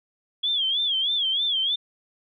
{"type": "tone with vibrato", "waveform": "sine", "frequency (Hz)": 3325, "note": "G#7", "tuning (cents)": 1, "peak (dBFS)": -21, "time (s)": [0.43, 1.76], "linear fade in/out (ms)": 10, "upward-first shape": "sine", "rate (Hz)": 3.2, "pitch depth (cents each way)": 130, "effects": []}